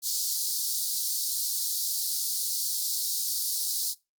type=high-pass noise; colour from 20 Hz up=pink; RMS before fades=-29 dBFS; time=0.02-3.95 s; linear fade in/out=50 ms; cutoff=4200 Hz; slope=48 dB/octave; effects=noise-tail reverb RT60 0.2 s tail -18 dB re dry + Opus 48 kbps